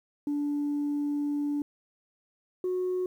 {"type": "tone pair in turn", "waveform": "sine", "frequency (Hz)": [290.6, 366.1], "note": ["D4", "F#4"], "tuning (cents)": [-18, -18], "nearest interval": "major third", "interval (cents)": 400, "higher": "second", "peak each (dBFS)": -25, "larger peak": "neither", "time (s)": [[0.27, 1.62], [2.64, 3.06]], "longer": "first", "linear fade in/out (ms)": 2, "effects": ["tanh soft clip ceiling -24 dBFS", "10-bit"]}